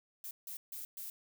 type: noise bursts at uneven times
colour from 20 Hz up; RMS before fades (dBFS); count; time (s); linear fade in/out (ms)
violet; -44; 4; 0.24-0.31 / 0.47-0.57 / 0.72-0.85 / 0.97-1.1; 2
effects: none